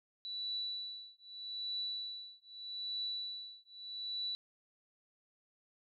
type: tone with tremolo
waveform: sine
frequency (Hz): 3951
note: B7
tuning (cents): 0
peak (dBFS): -35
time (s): 0.25-4.35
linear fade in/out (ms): 0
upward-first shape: triangle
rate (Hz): 0.81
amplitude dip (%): 100
effects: none